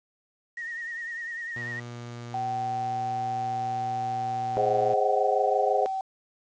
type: tone with vibrato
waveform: sine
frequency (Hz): 1864.7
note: A#6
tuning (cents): 0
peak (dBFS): -32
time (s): 0.57-1.8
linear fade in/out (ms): 5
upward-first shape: triangle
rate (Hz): 10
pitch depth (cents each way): 64
type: tone with pitch glide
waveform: sawtooth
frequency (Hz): 120 to 118.76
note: B2 to A#2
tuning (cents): -49 to +33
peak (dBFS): -33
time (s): 1.56-4.94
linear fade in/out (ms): 5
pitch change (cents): -18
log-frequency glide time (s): 1.74-2.67
type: tone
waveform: sine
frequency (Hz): 766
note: G5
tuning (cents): -40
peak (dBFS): -27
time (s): 2.34-6.01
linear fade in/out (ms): 2
type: chord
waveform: sine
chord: Ab dominant seventh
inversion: none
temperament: equal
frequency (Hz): 415.3 / 523.3 / 622.3 / 740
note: Ab4 / C5 / Eb5 / Gb5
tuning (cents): 0 / 0 / 0 / 0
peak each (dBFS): -28 / -27 / -29 / -27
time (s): 4.57-5.86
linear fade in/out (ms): 0
effects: resampled to 16000 Hz + 9-bit